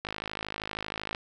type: click train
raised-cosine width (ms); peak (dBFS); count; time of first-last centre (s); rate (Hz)
0.3; -17; 59; 0.05-1.148; 52.8
effects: none